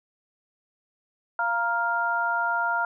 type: tone cluster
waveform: sine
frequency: 691 / 938 / 1399 Hz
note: F5 / A#5 / F6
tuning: -19 / +11 / +3 cents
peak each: -30 / -27 / -25 dBFS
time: 1.39-2.85 s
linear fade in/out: 2 ms
effects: none